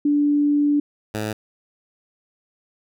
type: tone pair in turn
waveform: sine / 10% pulse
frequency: 291.4 / 107.31 Hz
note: D4 / A2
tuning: -13 / -43 cents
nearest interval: octave + perfect fourth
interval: 1730 cents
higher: first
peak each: -15 / -16 dBFS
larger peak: first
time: 0.05-0.8 / 1.14-1.33 s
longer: first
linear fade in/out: 5 ms
effects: none